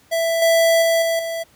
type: tone with level steps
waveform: square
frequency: 662 Hz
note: E5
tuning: 7 cents sharp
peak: -18 / -13 / -15 / -18 / -24 dBFS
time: 0.11-1.44 s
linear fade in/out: 20 ms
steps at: 0.42 / 0.82 / 1.02 / 1.19 s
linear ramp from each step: 2 ms
effects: pink hiss -54 dBFS RMS until 1.55 s + high-pass 60 Hz 12 dB/octave